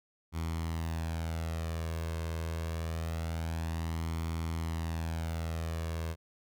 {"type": "tone with flanger", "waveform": "sawtooth", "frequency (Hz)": 81.9, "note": "E2", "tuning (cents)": -11, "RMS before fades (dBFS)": -35, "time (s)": [0.32, 6.16], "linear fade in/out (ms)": 50, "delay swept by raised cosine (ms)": [0.9, 1.9], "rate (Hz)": 0.25, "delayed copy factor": 0.5, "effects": []}